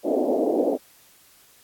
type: band-pass noise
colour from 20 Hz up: pink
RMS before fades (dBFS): -22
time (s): 0.03-0.78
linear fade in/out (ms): 50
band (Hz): 260 to 690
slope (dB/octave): 48
effects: white hiss -55 dBFS RMS until 1.63 s + AAC 64 kbps